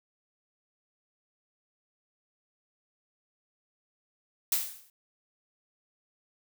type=noise with exponential decay; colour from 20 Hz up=blue; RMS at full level=-24 dBFS; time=4.52-4.9 s; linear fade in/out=2 ms; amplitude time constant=82 ms; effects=none